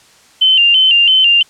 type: tone with vibrato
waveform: sine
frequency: 2926 Hz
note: F#7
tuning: 20 cents flat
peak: -6 dBFS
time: 0.41-1.43 s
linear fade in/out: 10 ms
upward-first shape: square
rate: 3 Hz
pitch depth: 80 cents each way
effects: white hiss -46 dBFS RMS until 1.49 s + low-pass 8000 Hz 12 dB/octave